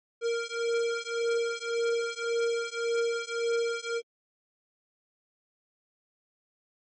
square beating tone pair, 464.7 / 466.5 Hz, A#4 / A#4, -5 / +1 cents, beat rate 1.8 Hz, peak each -31 dBFS, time 0.21-4.02 s, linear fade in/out 50 ms, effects low-pass 11000 Hz 12 dB/octave + MP3 32 kbps

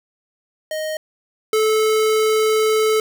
square tone pair in turn, 622.3 / 435 Hz, D#5 / A4, 0 / -20 cents, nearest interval tritone, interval 620 cents, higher first, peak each -23 / -15 dBFS, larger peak second, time 0.71-0.97 / 1.53-3 s, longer second, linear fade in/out 2 ms, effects none

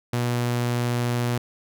sawtooth tone, 120.9 Hz, B2, 36 cents flat, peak -18 dBFS, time 0.13-1.38 s, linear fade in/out 5 ms, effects none

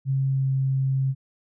sine tone with pitch glide, 134.9 to 133.89 Hz, C#3 to C3, -47 to +40 cents, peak -20 dBFS, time 0.05-1.15 s, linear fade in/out 50 ms, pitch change -13 cents, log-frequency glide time 0.27-0.5 s, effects none

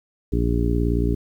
harmonic tone, 58.4 Hz, A#1, 4 cents sharp, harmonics 1 / 2 / 3 / 4 / 5 / 6 / 7, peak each -21 / -25 / -28 / -29 / -26 / -32 / -28 dBFS, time 0.32-1.15 s, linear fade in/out 10 ms, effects 9-bit

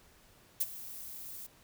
violet noise with ADSR envelope, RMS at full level -28 dBFS, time 0.6-1.47 s, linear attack 11 ms, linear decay 36 ms, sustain -17 dB, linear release 11 ms, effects pink hiss -62 dBFS RMS until 1.63 s

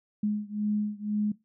sine beating tone pair, 208.7 / 210.7 Hz, G#3 / G#3, +9 / +25 cents, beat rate 2 Hz, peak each -29 / -30 dBFS, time 0.23-1.32 s, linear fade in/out 5 ms, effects noise-tail reverb RT60 0.2 s tail -19 dB re dry

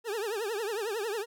40% pulse tone with vibrato, 430 Hz, A4, 40 cents flat, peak -30 dBFS, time 0.04-1.26 s, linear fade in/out 50 ms, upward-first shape triangle, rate 11 Hz, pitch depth 200 cents each way, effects none

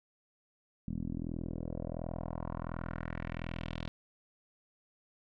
10% pulse tone with low-pass filter sweep, 41.39 Hz, E1, 8 cents sharp, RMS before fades -39 dBFS, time 0.88-3.88 s, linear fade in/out 0 ms, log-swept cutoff 220 to 3800 Hz, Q 2.3, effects none

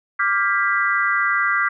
sine chord, G dominant seventh, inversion second, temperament equal with one note detuned, 1174.7 / 1396.9 / 1601.9 / 1975.5 Hz, D6 / F6 / G6 / B6, 0 / 0 / +37 / 0 cents, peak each -22 dBFS, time 0.19-1.69 s, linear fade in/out 10 ms, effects none

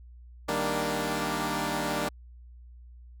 10% pulse chord, Eb major seventh, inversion none, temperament equal, 155.56 / 196 / 233.1 / 293.7 Hz, Eb3 / G3 / Bb3 / D4, 0 / 0 / 0 / 0 cents, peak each -26 / -26 / -25 / -24 dBFS, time 0.48-2.09 s, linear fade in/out 10 ms, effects added 60 Hz sine -46 dBFS peak until 3.2 s

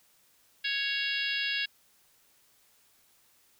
harmonic tone, 554.4 Hz, C#5, in tune, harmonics 3 / 4 / 5 / 6 / 7 / 8 / 9, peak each -34 / -38 / -33 / -36 / -38 / -41 / -40 dBFS, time 0.64-1.66 s, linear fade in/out 10 ms, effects white hiss -65 dBFS RMS until 3.59 s

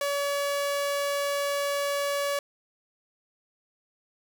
sawtooth tone, 568 Hz, C#5, 42 cents sharp, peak -22 dBFS, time 0.01-2.39 s, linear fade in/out 2 ms, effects 8-bit

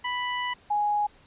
20% pulse / sine tone pair in turn, 987.8 / 830.6 Hz, B5 / G#5, 0 / 0 cents, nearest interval minor third, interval 300 cents, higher first, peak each -22 dBFS, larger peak neither, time 0.04-0.54 / 0.7-1.07 s, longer first, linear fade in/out 10 ms, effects pink hiss -57 dBFS RMS until 1.26 s + resampled to 8000 Hz

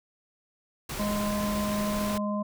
pink noise, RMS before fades -35 dBFS, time 0.89-2.18 s, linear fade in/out 5 ms
harmonic tone, 207 Hz, G#3, 5 cents flat, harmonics 1 / 3 / 5, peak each -28 / -33 / -35 dBFS, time 0.99-2.43 s, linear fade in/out 10 ms
effects none

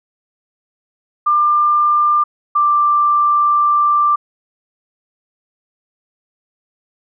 sine tone pair in turn, 1194 / 1179.6 Hz, D6 / D6, +28 / +7 cents, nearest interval unison, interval 21 cents, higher first, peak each -10 dBFS, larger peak neither, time 1.26-2.24 / 2.55-4.16 s, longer second, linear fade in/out 10 ms, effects none

